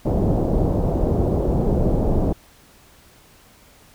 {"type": "low-pass noise", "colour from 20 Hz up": "pink", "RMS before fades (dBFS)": -19, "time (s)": [0.05, 2.33], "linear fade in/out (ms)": 10, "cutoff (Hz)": 650, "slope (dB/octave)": 24, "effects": ["pink hiss -51 dBFS RMS until 3.94 s"]}